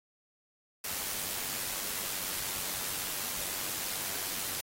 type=noise with amplitude modulation; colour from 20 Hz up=white; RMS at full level=-34 dBFS; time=0.84-4.61 s; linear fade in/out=5 ms; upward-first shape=sine; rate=96 Hz; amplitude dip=40%; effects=AAC 48 kbps